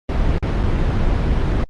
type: noise with dropouts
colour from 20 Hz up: brown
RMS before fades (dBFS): -17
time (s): 0.09-1.64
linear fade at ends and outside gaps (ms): 1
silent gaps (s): 0.383-0.426 / 0.63-0.635
effects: low-pass 4000 Hz 12 dB/octave + Opus 32 kbps